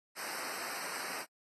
pink noise with comb filter, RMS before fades -41 dBFS, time 0.15-1.26 s, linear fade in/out 50 ms, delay 0.29 ms, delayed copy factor -1, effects high-pass 200 Hz 12 dB/octave + AAC 32 kbps

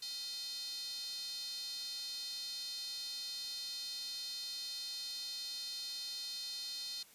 square tone with high-pass filter, 280.7 Hz, C#4, 22 cents sharp, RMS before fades -43 dBFS, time 0.02-7.03 s, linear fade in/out 5 ms, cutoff 4200 Hz, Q 6.9, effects white hiss -61 dBFS RMS until 7.14 s + resampled to 32000 Hz

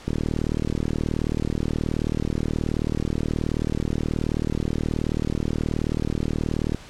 click train, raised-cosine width 3 ms, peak -11 dBFS, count 259, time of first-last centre 0.08-6.747 s, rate 38.7 Hz, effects pink hiss -44 dBFS RMS until 6.89 s + low-pass 7000 Hz 12 dB/octave

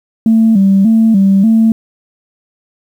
sine tone with vibrato, 208.8 Hz, G#3, 10 cents sharp, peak -4 dBFS, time 0.26-1.72 s, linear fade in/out 2 ms, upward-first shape square, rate 1.7 Hz, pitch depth 120 cents each way, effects tanh soft clip ceiling -1 dBFS + 7-bit

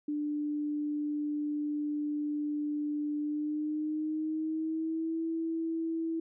sine tone with pitch glide, 296.4 to 327 Hz, D4 to E4, +16 to -14 cents, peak -30 dBFS, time 0.08-6.2 s, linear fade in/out 5 ms, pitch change +170 cents, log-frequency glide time 3.18-5.22 s, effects none

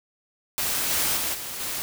white noise with level steps, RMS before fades -26 / -24 / -27 / -34 / -30 dBFS, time 0.58-1.82 s, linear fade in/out 0 ms, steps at 0.89 / 1.16 / 1.33 / 1.59 s, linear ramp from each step 20 ms, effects none

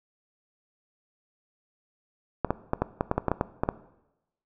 clicks, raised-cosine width 1 ms, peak -9 dBFS, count 12, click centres 2.447 / 2.506 / 2.734 / 2.82 / 3.009 / 3.114 / 3.18 / 3.283 / 3.316 / 3.411 / 3.635 / 3.689 s, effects noise-tail reverb RT60 0.9 s tail -17 dB re dry

